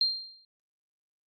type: tone with exponential decay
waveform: sine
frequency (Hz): 4186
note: C8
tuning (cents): 0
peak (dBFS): -20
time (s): 0.01-0.45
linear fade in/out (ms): 2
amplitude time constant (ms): 94
effects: Opus 48 kbps